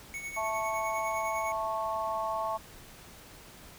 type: tone with tremolo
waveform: square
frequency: 2217 Hz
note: C#7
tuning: in tune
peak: -35 dBFS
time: 0.14-1.52 s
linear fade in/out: 0 ms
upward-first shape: triangle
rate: 9.9 Hz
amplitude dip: 65%
type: chord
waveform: sine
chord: A major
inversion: second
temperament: just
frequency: 660 / 880 / 1100 Hz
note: E5 / A5 / C#6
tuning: +2 / 0 / -14 cents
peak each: -34 dBFS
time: 0.36-2.58 s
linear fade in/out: 20 ms
effects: pink hiss -51 dBFS RMS until 3.78 s